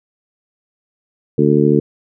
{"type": "harmonic tone", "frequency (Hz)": 73.42, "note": "D2", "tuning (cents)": 0, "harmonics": [2, 3, 4, 5, 6], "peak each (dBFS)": [-16, -16, -16, -16, -16], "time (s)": [1.38, 1.8], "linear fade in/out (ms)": 5, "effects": []}